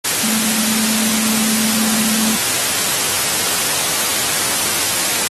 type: tone in noise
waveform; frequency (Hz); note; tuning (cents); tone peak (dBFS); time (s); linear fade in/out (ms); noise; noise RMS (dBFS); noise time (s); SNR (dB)
sine; 219.6; A3; -3; -20; 0.23-2.36; 10; white; -17; 0.04-5.28; -6
effects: high-pass 100 Hz 12 dB/octave + AAC 32 kbps